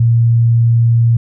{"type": "tone", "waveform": "sine", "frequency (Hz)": 116.54, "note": "A#2", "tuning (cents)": 0, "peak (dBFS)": -7, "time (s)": [0, 1.17], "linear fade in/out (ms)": 5, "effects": []}